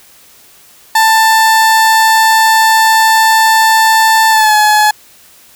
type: tone with pitch glide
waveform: 30% pulse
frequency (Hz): 887 to 848.9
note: A5 to G#5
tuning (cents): +14 to +38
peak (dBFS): -3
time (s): 0.95-4.91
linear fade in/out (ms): 5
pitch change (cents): -76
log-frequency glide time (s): 4.3-4.55
effects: white hiss -42 dBFS RMS until 5.55 s